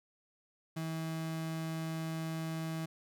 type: tone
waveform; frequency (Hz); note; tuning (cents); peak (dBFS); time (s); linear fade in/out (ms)
35% pulse; 161.4; E3; -36; -34; 0.76-2.86; 10
effects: none